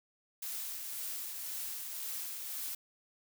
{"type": "noise with tremolo", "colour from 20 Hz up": "blue", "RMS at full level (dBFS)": -39, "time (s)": [0.42, 2.75], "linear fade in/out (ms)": 5, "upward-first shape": "triangle", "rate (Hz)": 1.9, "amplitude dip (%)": 35, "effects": []}